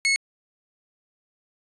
sawtooth tone, 2190 Hz, C#7, 22 cents flat, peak -15 dBFS, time 0.05-0.16 s, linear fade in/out 0 ms, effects resampled to 22050 Hz

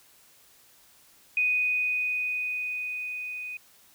sine tone with level ramp, 2489 Hz, D#7, in tune, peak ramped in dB -21 to -34 dBFS, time 1.37-3.57 s, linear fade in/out 2 ms, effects white hiss -58 dBFS RMS until 3.94 s

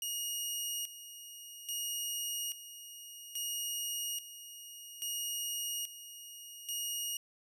15% pulse tone with tremolo, 2872 Hz, F7, 48 cents sharp, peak -28 dBFS, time 0.02-7.17 s, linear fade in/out 2 ms, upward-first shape square, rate 0.6 Hz, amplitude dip 75%, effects none

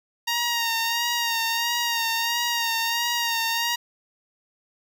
10% pulse tone with vibrato, 932.3 Hz, A#5, in tune, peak -14 dBFS, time 0.27-3.76 s, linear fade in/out 10 ms, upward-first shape sine, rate 1.5 Hz, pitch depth 37 cents each way, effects none

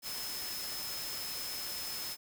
sine tone in noise, 5180 Hz, E8, 31 cents flat, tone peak -41 dBFS, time 0.02-2.17 s, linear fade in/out 50 ms, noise white, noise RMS -41 dBFS, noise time 0.02-2.17 s, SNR -3 dB, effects none

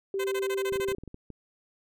sine tone, 390.4 Hz, G4, 7 cents flat, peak -27 dBFS, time 0.14-0.95 s, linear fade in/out 2 ms
10% pulse tone bursts, 514 Hz, C5, 31 cents flat, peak -24 dBFS, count 10, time 0.19-0.928 s, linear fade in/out 10 ms, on 54 ms, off 22 ms
clicks, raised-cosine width 3 ms, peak -29 dBFS, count 10, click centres 0.723 / 0.758 / 0.799 / 0.886 / 0.918 / 0.984 / 1.036 / 1.077 / 1.144 / 1.303 s
effects none

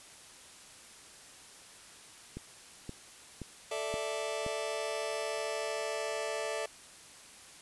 click train, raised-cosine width 3 ms, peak -27 dBFS, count 5, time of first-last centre 2.37-4.464 s, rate 1.91 Hz
sawtooth chord, A suspended fourth, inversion none, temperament just, 440 / 586.7 / 660 Hz, A4 / D5 / E5, 0 / -2 / +2 cents, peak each -34 dBFS, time 3.71-6.66 s, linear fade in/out 5 ms
effects white hiss -53 dBFS RMS until 7.61 s + resampled to 24000 Hz

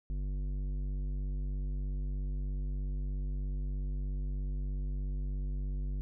sine tone with tanh clipping, 48.42 Hz, G1, 21 cents flat, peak -34 dBFS, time 0.1-6.01 s, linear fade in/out 0 ms, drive 12 dB, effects none

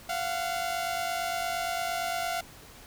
sawtooth tone pair together, 689 / 737.7 Hz, F5 / F#5, -24 / -5 cents, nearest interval minor second, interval 119 cents, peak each -27 / -30 dBFS, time 0.09-2.41 s, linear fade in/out 5 ms, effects pink hiss -50 dBFS RMS until 2.86 s

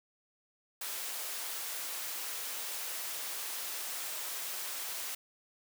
white high-pass noise, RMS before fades -39 dBFS, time 0.81-5.15 s, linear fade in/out 5 ms, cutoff 480 Hz, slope 12 dB/octave, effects none

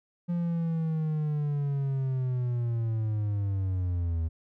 triangle linear sweep, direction down, 174.61 to 80 Hz, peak -24 dBFS, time 0.28-4.29 s, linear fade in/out 20 ms, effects none

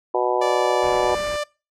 harmonic tone, 123.47 Hz, B2, in tune, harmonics 3 / 4 / 5 / 6 / 7 / 8, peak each -23 / -24 / -25 / -26 / -26 / -27 dBFS, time 0.14-1.15 s, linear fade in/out 5 ms
sawtooth tone with pitch glide, 583 to 592.2 Hz, D5 to D5, -13 to +14 cents, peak -19 dBFS, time 0.41-1.44 s, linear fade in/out 10 ms, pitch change +27 cents, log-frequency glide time 1.02-1.17 s
pink low-pass noise, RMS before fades -37 dBFS, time 0.82-1.37 s, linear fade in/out 10 ms, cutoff 2600 Hz, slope 96 dB/octave
effects noise-tail reverb RT60 0.3 s tail -23 dB re dry + low-pass 8000 Hz 12 dB/octave

